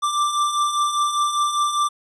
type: beating tone pair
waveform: square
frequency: 1174.7 / 1179.7 Hz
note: D6 / D6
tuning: 0 / +7 cents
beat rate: 5 Hz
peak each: -27 / -20 dBFS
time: 0.02-1.89 s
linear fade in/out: 20 ms
effects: resampled to 24000 Hz